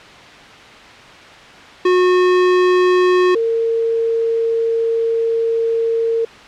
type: tone pair in turn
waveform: square / sine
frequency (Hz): 363.6 / 456.7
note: F#4 / A#4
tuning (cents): -30 / -36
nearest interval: major third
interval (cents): 394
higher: second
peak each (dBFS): -11 / -14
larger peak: first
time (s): 1.85-3.35 / 3.35-6.25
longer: second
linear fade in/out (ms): 5
effects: white hiss -38 dBFS RMS until 6.47 s + low-pass 3000 Hz 12 dB/octave